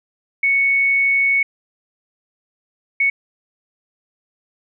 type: tone bursts at uneven times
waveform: sine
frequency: 2217 Hz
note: C#7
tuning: in tune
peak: -13 dBFS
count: 2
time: 0.43-1.43 / 3-3.1 s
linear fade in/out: 5 ms
effects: none